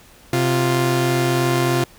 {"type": "tone pair together", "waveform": "sawtooth", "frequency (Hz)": [130.8, 349.2], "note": ["C3", "F4"], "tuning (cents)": [0, 0], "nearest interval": "octave + perfect fourth", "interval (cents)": 1700, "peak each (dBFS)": -15, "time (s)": [0.33, 1.84], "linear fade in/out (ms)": 2, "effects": ["pink hiss -48 dBFS RMS until 1.98 s"]}